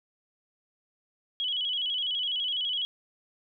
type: tone with vibrato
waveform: sine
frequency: 3136 Hz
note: G7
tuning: in tune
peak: -27 dBFS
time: 1.4-2.85 s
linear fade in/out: 0 ms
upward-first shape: square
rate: 12 Hz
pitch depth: 80 cents each way
effects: none